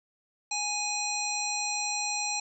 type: harmonic tone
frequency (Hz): 830.6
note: G#5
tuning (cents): 0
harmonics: 1 / 3 / 5 / 7 / 9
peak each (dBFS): -35 / -35 / -35 / -35 / -35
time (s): 0.51-2.4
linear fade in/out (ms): 5
effects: none